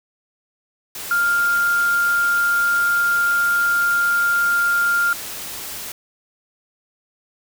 sine tone in noise, 1400 Hz, F6, 4 cents sharp, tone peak -15 dBFS, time 1.11-5.13 s, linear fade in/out 2 ms, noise white, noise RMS -31 dBFS, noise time 0.95-5.92 s, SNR +13 dB, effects none

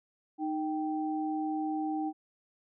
sine tone pair together, 309.8 / 780.6 Hz, D#4 / G5, -7 / -8 cents, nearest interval octave + major third, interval 1599 cents, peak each -31 / -35 dBFS, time 0.38-2.13 s, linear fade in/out 50 ms, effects none

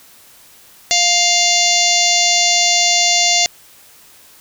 harmonic tone with a mistuned harmonic, 700 Hz, F5, 4 cents sharp, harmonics 1 / 3 / 4 / 5 / 6 / 7 / 8 / 9 / 10, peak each -20 / -20 / -20 / -20 / -20 / -20 / -20 / -20 / -20 dBFS, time 0.91-3.46 s, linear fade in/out 0 ms, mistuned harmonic 7, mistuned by -59 cents, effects white hiss -45 dBFS RMS until 4.4 s

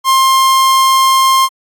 45% pulse tone, 1059 Hz, C6, 21 cents sharp, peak -7 dBFS, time 0.04-1.49 s, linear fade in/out 50 ms, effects AAC 64 kbps

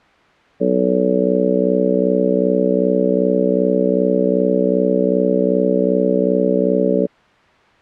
harmonic tone, 62.6 Hz, B1, 24 cents sharp, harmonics 3 / 4 / 5 / 6 / 7 / 8 / 9, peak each -20 / -21 / -22 / -28 / -18 / -25 / -19 dBFS, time 0.6-7.07 s, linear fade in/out 20 ms, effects white hiss -50 dBFS RMS until 7.81 s + low-pass 2000 Hz 12 dB/octave

